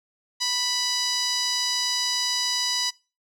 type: tone with band-pass filter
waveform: sawtooth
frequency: 987 Hz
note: B5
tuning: 1 cent flat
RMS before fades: -25 dBFS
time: 0.4-2.91 s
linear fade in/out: 20 ms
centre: 5000 Hz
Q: 3.3
effects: noise-tail reverb RT60 0.3 s tail -22 dB re dry